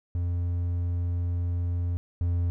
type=tone pair in turn; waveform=triangle; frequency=87.31 / 86.84 Hz; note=F2 / F2; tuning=0 / -9 cents; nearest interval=unison; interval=9 cents; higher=first; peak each=-23 / -21 dBFS; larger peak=second; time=0.15-1.97 / 2.21-2.5 s; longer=first; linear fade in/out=0 ms; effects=none